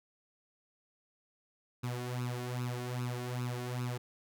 sawtooth tone with flanger, 123.47 Hz, B2, in tune, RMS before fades -37 dBFS, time 1.83-3.98 s, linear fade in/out 10 ms, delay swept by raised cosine 0.76 to 2.86 ms, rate 2.5 Hz, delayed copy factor +0.75, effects none

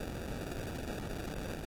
pink noise with sample-and-hold, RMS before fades -40 dBFS, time 0-1.65 s, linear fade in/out 2 ms, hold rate 1050 Hz, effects AAC 48 kbps

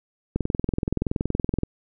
click train, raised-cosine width 3 ms, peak -10 dBFS, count 28, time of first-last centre 0.36-1.634 s, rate 21.2 Hz, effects none

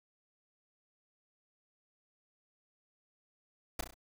pink noise with echo, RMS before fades -33 dBFS, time 3.79-3.81 s, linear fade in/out 5 ms, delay 33 ms, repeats 4, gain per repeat -6 dB, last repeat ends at 3.942 s, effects none

